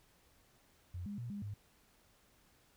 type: tone with pitch steps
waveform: sine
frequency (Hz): 89.1 / 204.1 / 119.7 / 203.3 / 102.8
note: F2 / G#3 / A#2 / G#3 / G#2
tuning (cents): +35 / -30 / +46 / -37 / -17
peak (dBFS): -40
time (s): 0.94-1.54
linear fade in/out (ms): 5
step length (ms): 120
effects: pink hiss -69 dBFS RMS until 2.76 s